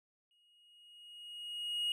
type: tone with exponential growth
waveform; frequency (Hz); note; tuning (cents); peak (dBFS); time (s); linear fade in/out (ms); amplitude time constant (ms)
triangle; 2880; F#7; -47; -29; 0.31-1.92; 1; 350
effects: none